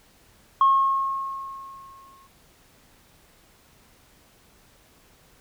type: tone with exponential decay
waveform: sine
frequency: 1084 Hz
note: C#6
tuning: 39 cents flat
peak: -12 dBFS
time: 0.61-2.27 s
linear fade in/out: 2 ms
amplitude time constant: 360 ms
effects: tanh soft clip ceiling -10 dBFS + pink hiss -57 dBFS RMS until 5.4 s